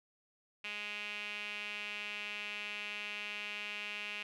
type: tone with band-pass filter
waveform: sawtooth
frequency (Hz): 207.7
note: G#3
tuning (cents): 0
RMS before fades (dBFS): -42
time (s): 0.64-4.23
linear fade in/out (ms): 5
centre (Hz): 2600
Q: 5.5
effects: none